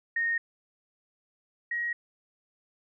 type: tone pair in turn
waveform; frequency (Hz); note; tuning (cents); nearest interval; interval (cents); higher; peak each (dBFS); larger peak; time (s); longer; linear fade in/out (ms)
sine; 1851 / 1894.3; A#6 / A#6; -13 / +27; unison; 40; second; -25 / -28; first; 0.16-0.38 / 1.71-1.93; neither; 5
effects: none